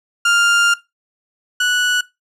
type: tone pair in turn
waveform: 30% pulse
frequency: 1400 / 1474.2 Hz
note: F6 / F#6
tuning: +4 / -7 cents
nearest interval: minor second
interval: 89 cents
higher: second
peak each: -9 / -11 dBFS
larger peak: first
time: 0.25-0.74 / 1.6-2.01 s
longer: first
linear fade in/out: 5 ms
effects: noise-tail reverb RT60 0.2 s tail -18 dB re dry + low-pass 9000 Hz 12 dB/octave